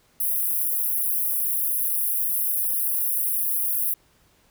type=high-pass noise; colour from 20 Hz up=white; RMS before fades=-24 dBFS; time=0.2-3.94 s; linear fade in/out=5 ms; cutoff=10000 Hz; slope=96 dB/octave; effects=pink hiss -61 dBFS RMS until 4.5 s